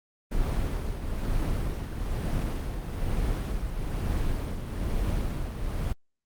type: noise with tremolo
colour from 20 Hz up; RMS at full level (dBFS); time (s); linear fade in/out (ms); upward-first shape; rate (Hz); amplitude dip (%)
brown; -26; 0.31-5.93; 10; triangle; 1.1; 55
effects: Opus 32 kbps